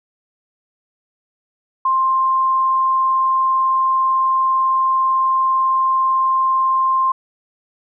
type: tone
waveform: sine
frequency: 1053 Hz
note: C6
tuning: 11 cents sharp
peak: -13 dBFS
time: 1.85-7.12 s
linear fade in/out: 5 ms
effects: none